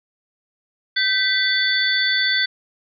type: tone cluster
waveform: sine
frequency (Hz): 1545 / 1980 / 3478 / 4492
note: G6 / B6 / A7 / C#8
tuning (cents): -26 / +4 / -21 / +22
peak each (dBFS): -22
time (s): 0.96-2.46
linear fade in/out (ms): 10
effects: none